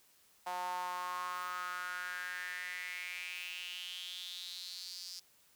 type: tone with high-pass filter sweep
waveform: sawtooth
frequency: 180.1 Hz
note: F#3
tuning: 46 cents flat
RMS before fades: -42 dBFS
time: 0.46-5.2 s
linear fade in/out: 10 ms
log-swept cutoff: 810 to 5100 Hz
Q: 6.1
effects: white hiss -67 dBFS RMS until 5.55 s